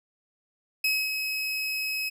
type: tone with ADSR envelope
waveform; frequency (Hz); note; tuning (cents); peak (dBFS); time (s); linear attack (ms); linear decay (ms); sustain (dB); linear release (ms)
30% pulse; 2558; D#7; +47; -19; 0.84-2.1; 5; 240; -6; 19
effects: none

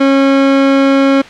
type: tone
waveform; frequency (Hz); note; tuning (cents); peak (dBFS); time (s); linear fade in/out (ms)
30% pulse; 273.1; C#4; -26; -4; 0-1.22; 10
effects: white hiss -32 dBFS RMS until 1.29 s + low-pass 3000 Hz 12 dB/octave

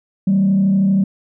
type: tone with frequency modulation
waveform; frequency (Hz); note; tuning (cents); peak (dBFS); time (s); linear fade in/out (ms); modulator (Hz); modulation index
sine; 193.8; G3; -20; -10; 0.27-1.04; 5; 32.7; 0.42
effects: tanh soft clip ceiling -8 dBFS

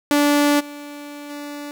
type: tone with level steps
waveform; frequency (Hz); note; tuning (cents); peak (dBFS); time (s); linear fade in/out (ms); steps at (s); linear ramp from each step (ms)
sawtooth; 290.6; D4; -18; -10 / -29 / -26; 0.11-1.71; 0; 0.59 / 1.29; 20
effects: 8-bit

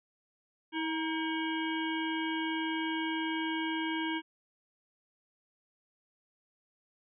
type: harmonic tone with a mistuned harmonic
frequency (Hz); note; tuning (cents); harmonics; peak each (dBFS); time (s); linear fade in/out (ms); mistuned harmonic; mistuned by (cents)
321.3; E4; -44; 1 / 3 / 5 / 7 / 9 / 10; -33 / -38 / -40 / -41 / -43 / -43; 0.72-4.22; 50; 3; -39
effects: none

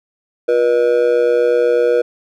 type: tone with amplitude modulation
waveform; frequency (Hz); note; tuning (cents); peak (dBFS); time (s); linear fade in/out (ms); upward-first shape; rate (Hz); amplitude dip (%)
triangle; 482.5; B4; -40; -5; 0.48-2.02; 10; sine; 128; 85
effects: none

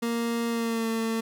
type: tone with pitch glide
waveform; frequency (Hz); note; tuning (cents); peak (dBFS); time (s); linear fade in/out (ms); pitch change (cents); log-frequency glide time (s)
30% pulse; 233.1 to 225.6; A#3 to A3; 0 to +44; -23; 0.02-1.21; 10; -56; 0.48-0.88
effects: none

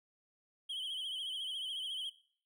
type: tone with vibrato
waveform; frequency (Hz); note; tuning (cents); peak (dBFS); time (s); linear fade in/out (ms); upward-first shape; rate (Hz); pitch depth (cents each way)
triangle; 3136; G7; 0; -36; 0.69-2.1; 10; sine; 14; 83
effects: noise-tail reverb RT60 0.5 s tail -17 dB re dry

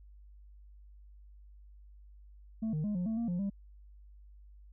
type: tone with pitch steps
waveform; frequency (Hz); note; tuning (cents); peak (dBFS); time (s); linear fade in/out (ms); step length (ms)
sine; 221.5 / 153.6 / 208.5 / 178.6 / 222.4 / 233.1 / 176.3 / 198.5; A3 / D#3 / G#3 / F3 / A3 / A#3 / F3 / G3; +12 / -22 / +7 / +39 / +19 / 0 / +17 / +22; -28; 2.62-3.5; 10; 110
effects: tanh soft clip ceiling -30 dBFS + added 50 Hz sine -52 dBFS peak until 4.72 s

